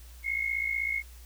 sine tone pair together, 2134 / 2190 Hz, C7 / C#7, +34 / -22 cents, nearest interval unison, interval 44 cents, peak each -31 / -30 dBFS, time 0.23-1.03 s, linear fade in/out 50 ms, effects added 60 Hz sine -46 dBFS peak until 1.25 s + white hiss -56 dBFS RMS until 1.25 s

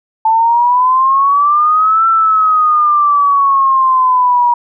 sine exponential two-way sweep, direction up then down, 880 to 1343 to 955 Hz, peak -7 dBFS, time 0.25-4.54 s, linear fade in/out 5 ms, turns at 2.07 s, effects none

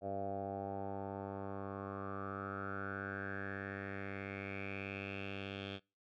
10% pulse tone with low-pass filter sweep, 98.4 Hz, G2, 7 cents sharp, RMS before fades -43 dBFS, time 0.01-5.8 s, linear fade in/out 50 ms, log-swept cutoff 660 to 3200 Hz, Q 6.6, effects noise-tail reverb RT60 0.3 s tail -25 dB re dry

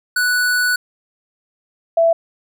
square / sine tone pair in turn, 1480 / 664.8 Hz, F#6 / E5, 0 / +15 cents, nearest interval octave + major second, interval 1385 cents, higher first, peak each -15 / -10 dBFS, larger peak second, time 0.16-0.76 / 1.97-2.13 s, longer first, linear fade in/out 5 ms, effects none

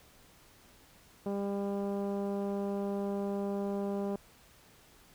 10% pulse tone with low-pass filter, 200 Hz, G3, 35 cents sharp, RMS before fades -34 dBFS, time 1.26-4.16 s, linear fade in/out 2 ms, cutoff 490 Hz, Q 0.7, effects pink hiss -60 dBFS RMS until 5.14 s

